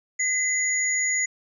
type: tone pair together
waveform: sine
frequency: 2028 / 6827 Hz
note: B6 / G#8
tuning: +45 / +47 cents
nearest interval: octave + major sixth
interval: 2102 cents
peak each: -24 dBFS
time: 0.19-1.26 s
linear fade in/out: 10 ms
effects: none